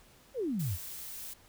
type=exponential sweep; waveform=sine; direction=down; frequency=574 to 75 Hz; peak=-30 dBFS; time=0.34-0.78 s; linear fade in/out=50 ms
type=noise; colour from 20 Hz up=blue; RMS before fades=-43 dBFS; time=0.59-1.34 s; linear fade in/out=10 ms
effects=pink hiss -60 dBFS RMS until 1.48 s